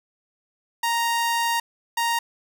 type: tone bursts at uneven times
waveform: sawtooth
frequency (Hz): 932.3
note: A#5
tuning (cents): 0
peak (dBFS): -17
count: 2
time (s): 0.83-1.6 / 1.97-2.19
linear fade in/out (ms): 5
effects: none